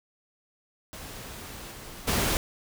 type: noise with level steps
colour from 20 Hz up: pink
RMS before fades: -41 / -43 / -26 dBFS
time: 0.93-2.37 s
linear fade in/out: 0 ms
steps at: 1.71 / 2.07 s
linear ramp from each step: 10 ms
effects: none